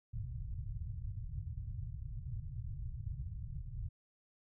white low-pass noise, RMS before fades -42 dBFS, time 0.13-3.89 s, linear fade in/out 10 ms, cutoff 130 Hz, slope 48 dB/octave, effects none

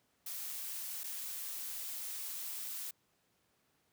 blue noise with dropouts, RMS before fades -42 dBFS, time 0.26-2.91 s, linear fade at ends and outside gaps 5 ms, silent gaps 1.035-1.04 s, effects pink hiss -75 dBFS RMS until 3.92 s + high-pass 100 Hz 12 dB/octave

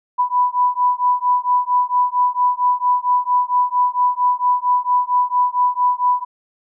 sine beating tone pair, 987.8 / 992.2 Hz, B5 / B5, 0 / +8 cents, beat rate 4.4 Hz, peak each -17 dBFS, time 0.18-6.25 s, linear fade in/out 20 ms, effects none

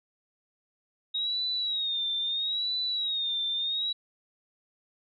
sine tone with vibrato, 3770 Hz, A#7, 19 cents sharp, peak -27 dBFS, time 1.14-3.93 s, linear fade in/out 10 ms, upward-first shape sine, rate 0.76 Hz, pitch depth 95 cents each way, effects none

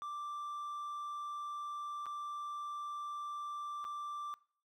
triangle tone with dropouts, 1176 Hz, D6, 2 cents sharp, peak -38 dBFS, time 0.02-4.34 s, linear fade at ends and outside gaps 0 ms, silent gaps 2.058-2.065 / 3.843-3.85 s, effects noise-tail reverb RT60 0.5 s tail -21 dB re dry

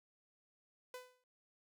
sawtooth tone with exponential decay, 502 Hz, B4, 28 cents sharp, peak -40 dBFS, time 0.94-1.24 s, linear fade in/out 2 ms, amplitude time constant 64 ms, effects noise-tail reverb RT60 0.2 s tail -24 dB re dry

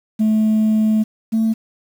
sine tone pair in turn, 217 / 222.7 Hz, A3 / A3, -24 / +21 cents, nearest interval unison, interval 45 cents, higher second, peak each -10 / -12 dBFS, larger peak first, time 0.19-1.04 / 1.32-1.54 s, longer first, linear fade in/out 20 ms, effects tanh soft clip ceiling -11 dBFS + 7-bit

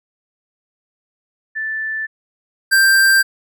sine / square tone pair in turn, 1760 / 1577.3 Hz, A6 / G6, 0 / +10 cents, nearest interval major second, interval 190 cents, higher first, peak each -20 / -10 dBFS, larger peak second, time 1.55-2.07 / 2.71-3.23 s, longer neither, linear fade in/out 20 ms, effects none

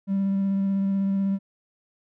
triangle tone with vibrato, 195.6 Hz, G3, 4 cents flat, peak -18 dBFS, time 0.07-1.39 s, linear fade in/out 50 ms, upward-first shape square, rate 16 Hz, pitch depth 10 cents each way, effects tanh soft clip ceiling -16 dBFS

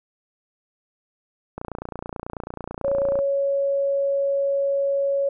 click train, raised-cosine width 1 ms, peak -17 dBFS, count 48, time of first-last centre 1.58-3.19 s, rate 29.2 Hz
sine tone, 556 Hz, C#5, 5 cents sharp, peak -19 dBFS, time 2.84-5.29 s, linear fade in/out 5 ms
effects none

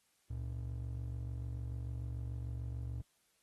triangle ring-modulated tone, 92.5 Hz, F#2, in tune, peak -33 dBFS, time 0.3-3.02 s, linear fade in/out 5 ms, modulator 23.4 Hz, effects white hiss -75 dBFS RMS until 3.42 s + AAC 32 kbps

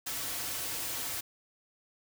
white noise with comb filter, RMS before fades -36 dBFS, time 0.06-1.21 s, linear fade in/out 10 ms, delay 4.9 ms, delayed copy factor -0.5, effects none

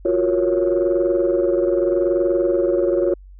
sine chord, Gb major seventh, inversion third, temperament equal, 349.2 / 370 / 466.2 / 554.4 Hz, F4 / Gb4 / Bb4 / Db5, 0 / 0 / 0 / 0 cents, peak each -18 / -21 / -24 / -19 dBFS, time 0.05-3.14 s, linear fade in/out 5 ms, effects tanh soft clip ceiling -9 dBFS + added 47 Hz sine -39 dBFS peak until 3.39 s

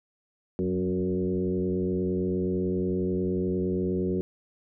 sine tone with frequency modulation, 277.2 Hz, C#4, in tune, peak -24 dBFS, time 0.59-4.21 s, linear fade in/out 0 ms, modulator 91 Hz, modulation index 1.8, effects none

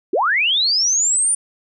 sine linear sweep, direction up, 301.9 to 9397 Hz, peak -14 dBFS, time 0.13-1.35 s, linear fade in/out 5 ms, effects none

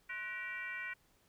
sine tone with frequency modulation, 1910 Hz, A#6, 42 cents sharp, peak -39 dBFS, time 0.09-0.94 s, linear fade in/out 10 ms, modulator 424 Hz, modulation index 1.3, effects pink hiss -71 dBFS RMS until 1.28 s

